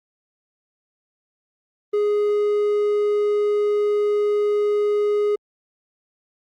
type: tone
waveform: triangle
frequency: 415.3 Hz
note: G#4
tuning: in tune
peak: -15 dBFS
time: 1.93-5.36 s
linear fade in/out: 10 ms
effects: Opus 32 kbps